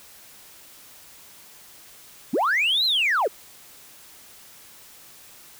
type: linear two-way sweep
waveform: sine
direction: up then down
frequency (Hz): 174.61 to 4186 to 345.1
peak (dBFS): -17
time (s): 2.33-3.28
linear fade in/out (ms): 10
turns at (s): 2.85
effects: tanh soft clip ceiling -16 dBFS + white hiss -48 dBFS RMS until 5.59 s